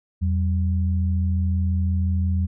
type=tone pair together; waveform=sine; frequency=84.4 / 190.29 Hz; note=E2 / F#3; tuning=+41 / +49 cents; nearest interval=octave + major second; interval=1408 cents; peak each=-19 / -27 dBFS; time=0.21-2.47 s; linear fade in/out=20 ms; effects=none